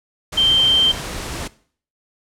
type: tone in noise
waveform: sine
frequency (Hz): 3136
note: G7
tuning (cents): 0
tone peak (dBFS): -12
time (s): 0.37-0.92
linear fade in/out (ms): 10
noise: pink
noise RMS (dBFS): -28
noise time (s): 0.32-1.48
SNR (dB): +13
effects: noise-tail reverb RT60 0.5 s tail -19 dB re dry + low-pass 10000 Hz 12 dB/octave